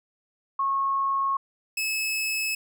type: tone pair in turn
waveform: sine / sawtooth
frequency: 1093 / 2592 Hz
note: C#6 / E7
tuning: -25 / -30 cents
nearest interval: octave + minor third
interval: 1495 cents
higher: second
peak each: -22 dBFS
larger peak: neither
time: 0.59-1.37 / 1.77-2.55 s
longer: neither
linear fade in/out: 5 ms
effects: none